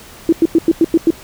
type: tone bursts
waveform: sine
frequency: 329.6 Hz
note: E4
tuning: in tune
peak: -6 dBFS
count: 7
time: 0.29-1.105 s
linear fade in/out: 2 ms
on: 35 ms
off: 95 ms
effects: pink hiss -38 dBFS RMS until 1.23 s